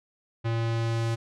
square tone with low-pass filter sweep, 114.8 Hz, A#2, 26 cents flat, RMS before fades -27 dBFS, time 0.44-1.16 s, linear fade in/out 20 ms, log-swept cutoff 3300 to 8100 Hz, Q 0.83, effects none

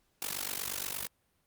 white noise with amplitude modulation, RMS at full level -33 dBFS, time 0.22-1.07 s, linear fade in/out 2 ms, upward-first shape sine, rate 48.5 Hz, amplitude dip 90%, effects pink hiss -74 dBFS RMS until 1.46 s + Opus 48 kbps

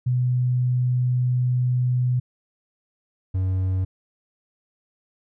sine / triangle tone pair in turn, 125 / 93.64 Hz, B2 / F#2, +21 / +21 cents, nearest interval perfect fourth, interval 500 cents, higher first, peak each -18 dBFS, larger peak neither, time 0.06-2.2 / 3.34-3.85 s, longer first, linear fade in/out 10 ms, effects none

